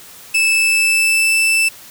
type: tone with pitch glide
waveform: 40% pulse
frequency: 2627 to 2648 Hz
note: E7 to E7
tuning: -7 to +7 cents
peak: -11 dBFS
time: 0.34-1.69 s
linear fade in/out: 10 ms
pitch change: +14 cents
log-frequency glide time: 0.52-1.4 s
effects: white hiss -39 dBFS RMS until 1.9 s